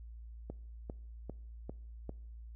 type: click train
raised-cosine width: 2 ms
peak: -28 dBFS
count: 5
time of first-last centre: 0.5-2.094 s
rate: 2.51 Hz
effects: noise-tail reverb RT60 0.7 s tail -23 dB re dry + added 57 Hz sine -46 dBFS peak until 2.55 s